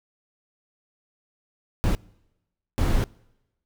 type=noise bursts at uneven times; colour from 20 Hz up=brown; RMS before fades=-21 dBFS; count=2; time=1.84-1.95 / 2.78-3.04 s; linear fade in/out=0 ms; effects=noise-tail reverb RT60 1.0 s tail -25 dB re dry